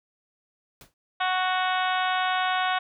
pink noise with exponential decay, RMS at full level -43 dBFS, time 0.81-0.94 s, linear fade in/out 1 ms, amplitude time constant 28 ms
harmonic tone, 370 Hz, F#4, in tune, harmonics 2 / 3 / 4 / 5 / 6 / 7 / 8 / 9 / 10, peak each -26 / -29 / -29 / -35 / -36 / -38 / -37 / -37 / -37 dBFS, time 1.2-2.79 s, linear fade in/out 10 ms
effects none

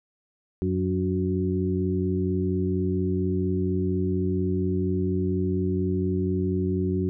harmonic tone with a mistuned harmonic, 92.2 Hz, F#2, 6 cents flat, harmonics 1 / 2 / 3 / 4, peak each -27 / -27 / -30 / -28 dBFS, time 0.62-7.09 s, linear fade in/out 0 ms, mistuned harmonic 3, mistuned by +49 cents, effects none

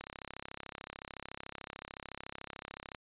click train, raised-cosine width 0.3 ms, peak -26 dBFS, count 100, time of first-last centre 0.01-2.948 s, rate 33.7 Hz, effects resampled to 8000 Hz

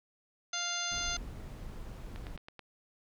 harmonic tone, 698.5 Hz, F5, in tune, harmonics 1 / 2 / 3 / 4 / 5 / 6 / 7 / 9, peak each -44 / -39 / -44 / -43 / -40 / -42 / -43 / -38 dBFS, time 0.53-1.17 s, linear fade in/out 5 ms
brown noise, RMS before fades -43 dBFS, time 0.91-2.37 s, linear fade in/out 10 ms
click train, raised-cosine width 0.3 ms, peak -30 dBFS, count 5, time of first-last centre 2.16-2.593 s, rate 9.24 Hz
effects none

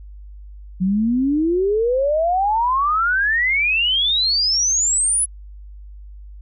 sine exponential sweep, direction up, 180 to 10340 Hz, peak -15 dBFS, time 0.8-5.26 s, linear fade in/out 20 ms, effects added 50 Hz sine -35 dBFS peak until 6.41 s

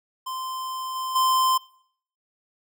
square tone with level steps, 1038 Hz, C6, 14 cents flat, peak -30 / -28 / -19 dBFS, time 0.26-1.58 s, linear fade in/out 10 ms, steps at 0.95 / 1.15 s, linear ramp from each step 10 ms, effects noise-tail reverb RT60 0.6 s tail -22 dB re dry

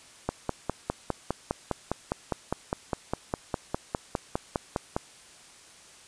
click train, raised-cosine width 1 ms, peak -12 dBFS, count 24, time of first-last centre 0.29-4.965 s, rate 4.92 Hz, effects white hiss -52 dBFS RMS until 6.07 s + resampled to 22050 Hz

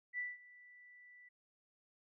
sine tone with ADSR envelope, 1972 Hz, B6, 3 cents flat, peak -36 dBFS, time 0.13-1.29 s, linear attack 53 ms, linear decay 190 ms, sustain -21 dB, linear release 10 ms, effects none

